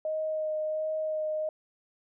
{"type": "tone with vibrato", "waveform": "sine", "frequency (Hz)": 622.3, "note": "D#5", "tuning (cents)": 0, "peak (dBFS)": -28, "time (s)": [0.05, 1.49], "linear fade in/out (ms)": 2, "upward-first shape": "sine", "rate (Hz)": 1.4, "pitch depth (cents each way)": 12, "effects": []}